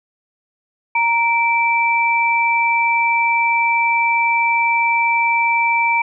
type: tone pair together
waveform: sine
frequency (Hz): 932.3 / 2330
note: A#5 / D7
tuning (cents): 0 / -14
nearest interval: octave + major third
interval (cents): 1586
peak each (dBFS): -16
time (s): 0.95-6.02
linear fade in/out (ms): 5
effects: none